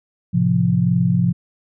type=chord; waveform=sine; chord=F major; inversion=first; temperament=equal with one note detuned; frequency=110 / 131.95 / 174.61 Hz; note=A2 / C3 / F3; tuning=0 / +15 / 0 cents; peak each=-21 / -19 / -16 dBFS; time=0.33-1.33 s; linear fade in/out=20 ms; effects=none